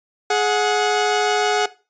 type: tone pair together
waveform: sawtooth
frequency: 420 / 733.4 Hz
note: G#4 / F#5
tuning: +19 / -15 cents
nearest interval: minor seventh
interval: 966 cents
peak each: -15 dBFS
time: 0.3-1.66 s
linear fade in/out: 5 ms
effects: noise-tail reverb RT60 0.3 s tail -17 dB re dry + resampled to 16000 Hz